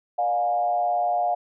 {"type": "tone with frequency modulation", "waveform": "sine", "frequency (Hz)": 712, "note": "F5", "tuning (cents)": 33, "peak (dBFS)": -20, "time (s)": [0.18, 1.35], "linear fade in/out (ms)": 10, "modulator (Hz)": 118, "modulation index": 0.68, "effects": []}